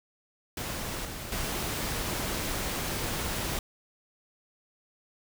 pink noise with level steps, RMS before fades -35 / -39 / -32 dBFS, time 0.57-3.59 s, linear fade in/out 2 ms, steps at 1.05 / 1.32 s, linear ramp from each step 2 ms, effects none

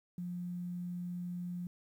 sine tone with quantisation, 177 Hz, F3, 23 cents sharp, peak -37 dBFS, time 0.18-1.67 s, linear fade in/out 2 ms, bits 11, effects none

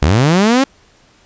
sawtooth linear sweep, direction up, 63.3 to 278.2 Hz, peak -5 dBFS, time 0.02-0.64 s, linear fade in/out 5 ms, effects pink hiss -50 dBFS RMS until 1.25 s + resampled to 16000 Hz

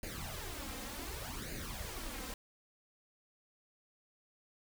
pink noise with flanger, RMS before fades -43 dBFS, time 0.03-2.34 s, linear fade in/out 2 ms, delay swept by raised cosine 0.44 to 3.84 ms, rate 0.67 Hz, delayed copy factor +0.7, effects none

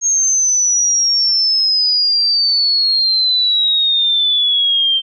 sine exponential sweep, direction down, 6520 to 3136 Hz, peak -11 dBFS, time 0.01-5.02 s, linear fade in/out 50 ms, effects none

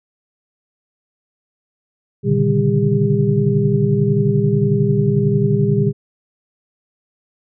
sine tone cluster, 118.7 / 140.4 / 151.6 / 198.6 / 402.4 Hz, A#2 / C#3 / D#3 / G3 / G4, +32 / +22 / -45 / +23 / +45 cents, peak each -19 dBFS, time 2.23-5.93 s, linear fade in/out 50 ms, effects none

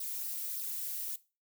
violet noise with flanger, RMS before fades -38 dBFS, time 0-1.16 s, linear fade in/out 5 ms, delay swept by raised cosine 0.2 to 4.3 ms, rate 1.7 Hz, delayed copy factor +0.95, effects noise-tail reverb RT60 0.3 s tail -18 dB re dry

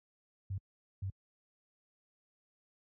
sine tone bursts at uneven times, 96.2 Hz, G2, 32 cents flat, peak -34 dBFS, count 2, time 0.5-0.58 / 1.02-1.1 s, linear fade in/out 5 ms, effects high-pass 60 Hz 12 dB/octave

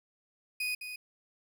35% pulse tone with echo, 2489 Hz, D#7, in tune, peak -29 dBFS, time 0.6-0.75 s, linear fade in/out 5 ms, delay 210 ms, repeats 1, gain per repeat -8 dB, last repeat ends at 0.96 s, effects none

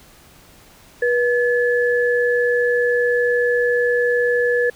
sine tone pair together, 485.2 / 1719 Hz, B4 / A6, -31 / -41 cents, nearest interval octave + minor seventh, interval 2190 cents, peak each -16 / -20 dBFS, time 1.02-4.7 s, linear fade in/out 5 ms, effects pink hiss -48 dBFS RMS until 4.75 s

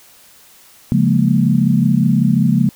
sine chord, Bb minor seventh, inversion first, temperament equal, 138.59 / 174.61 / 207.7 / 233.1 Hz, Db3 / F3 / Ab3 / Bb3, 0 / 0 / 0 / 0 cents, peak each -16 dBFS, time 0.92-2.69 s, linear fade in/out 0 ms, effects white hiss -46 dBFS RMS until 2.75 s

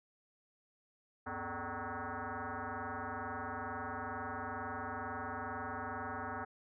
sine tone with frequency modulation, 267.6 Hz, C4, 39 cents sharp, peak -38 dBFS, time 1.26-6.45 s, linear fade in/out 10 ms, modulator 171 Hz, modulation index 8, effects none

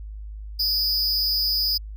square tone with amplitude modulation, 4969 Hz, D#8, 3 cents flat, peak -17 dBFS, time 0.59-1.78 s, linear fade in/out 10 ms, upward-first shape sine, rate 293 Hz, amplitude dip 85%, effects added 52 Hz sine -33 dBFS peak until 1.96 s

